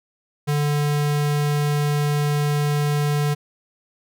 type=tone; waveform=square; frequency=146.8 Hz; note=D3; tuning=in tune; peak=-19 dBFS; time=0.47-3.35 s; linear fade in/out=20 ms; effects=none